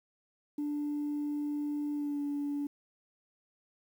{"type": "tone with pitch glide", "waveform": "sine", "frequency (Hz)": [293.7, 287.8], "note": ["D4", "D4"], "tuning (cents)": [0, -35], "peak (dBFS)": -30, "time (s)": [0.58, 2.67], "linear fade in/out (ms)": 5, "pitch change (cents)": -35, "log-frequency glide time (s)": [1.93, 2.2], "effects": ["tanh soft clip ceiling -28 dBFS", "10-bit"]}